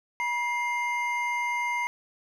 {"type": "tone pair together", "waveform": "triangle", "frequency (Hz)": [963, 2103], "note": ["B5", "C7"], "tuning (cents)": [-44, 8], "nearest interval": "octave + major second", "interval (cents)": 1352, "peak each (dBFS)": -27, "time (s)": [0.2, 1.87], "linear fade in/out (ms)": 0, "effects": []}